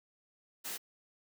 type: noise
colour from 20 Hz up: white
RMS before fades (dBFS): -40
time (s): 0.64-0.78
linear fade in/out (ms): 20
effects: high-pass 200 Hz 12 dB/octave